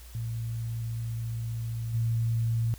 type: tone with level steps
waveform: sine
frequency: 114.9 Hz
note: A#2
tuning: 25 cents flat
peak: -30 / -24 dBFS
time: 0.15-2.74 s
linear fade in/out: 0 ms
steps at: 1.93 s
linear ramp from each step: 20 ms
effects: added 60 Hz sine -45 dBFS peak until 2.78 s + white hiss -53 dBFS RMS until 2.78 s